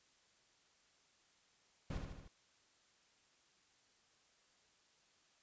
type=noise with echo; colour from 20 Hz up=brown; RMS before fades=-41 dBFS; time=1.9-1.98 s; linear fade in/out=5 ms; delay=75 ms; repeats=4; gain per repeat=-4 dB; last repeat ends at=2.28 s; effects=white hiss -72 dBFS RMS until 5.42 s + resampled to 16000 Hz